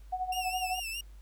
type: tone with tremolo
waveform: sine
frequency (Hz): 740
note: F#5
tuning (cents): 0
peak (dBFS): -28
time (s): 0.12-0.8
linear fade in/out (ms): 10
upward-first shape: sine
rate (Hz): 12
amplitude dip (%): 75
type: tone with vibrato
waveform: sawtooth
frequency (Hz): 2728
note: F7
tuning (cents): -41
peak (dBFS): -32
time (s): 0.32-1.01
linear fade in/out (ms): 5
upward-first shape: sine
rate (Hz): 4.8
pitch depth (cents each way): 74
effects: added 50 Hz sine -47 dBFS peak until 1.21 s + pink hiss -66 dBFS RMS until 1.21 s